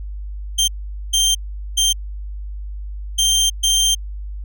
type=tone bursts at uneven times; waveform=25% pulse; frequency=3158 Hz; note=G7; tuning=12 cents sharp; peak=-10 dBFS; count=5; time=0.58-0.68 / 1.13-1.35 / 1.77-1.93 / 3.18-3.5 / 3.63-3.95 s; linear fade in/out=10 ms; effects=added 50 Hz sine -26 dBFS peak until 4.44 s